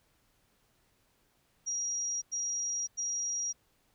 sine tone bursts, 5710 Hz, F8, 37 cents sharp, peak -31 dBFS, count 3, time 1.66-3.53 s, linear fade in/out 20 ms, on 560 ms, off 95 ms, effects pink hiss -71 dBFS RMS until 3.94 s

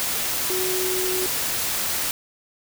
sine tone in noise, 370 Hz, F#4, in tune, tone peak -25 dBFS, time 0.5-1.26 s, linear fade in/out 0 ms, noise white, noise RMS -25 dBFS, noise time 0-2.11 s, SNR -3 dB, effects none

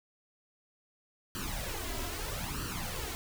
pink noise with flanger, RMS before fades -37 dBFS, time 1.35-3.15 s, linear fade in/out 0 ms, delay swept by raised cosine 0.67 to 3.07 ms, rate 0.78 Hz, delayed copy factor +0.75, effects none

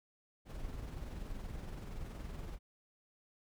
brown noise with amplitude modulation, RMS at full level -42 dBFS, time 0.45-2.59 s, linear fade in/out 50 ms, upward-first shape sine, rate 21.2 Hz, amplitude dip 40%, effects none

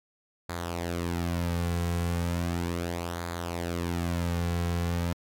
sawtooth tone with flanger, 86 Hz, F2, 26 cents flat, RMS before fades -30 dBFS, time 0.49-5.13 s, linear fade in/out 5 ms, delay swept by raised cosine 0.35 to 3.35 ms, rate 0.36 Hz, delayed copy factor -0.6, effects AAC 64 kbps

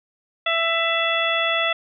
harmonic tone with a mistuned harmonic, 664 Hz, E5, 12 cents sharp, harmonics 1 / 2 / 3 / 4 / 5, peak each -25 / -25 / -25 / -25 / -25 dBFS, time 0.46-1.73 s, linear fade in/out 5 ms, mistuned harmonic 5, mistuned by +41 cents, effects none

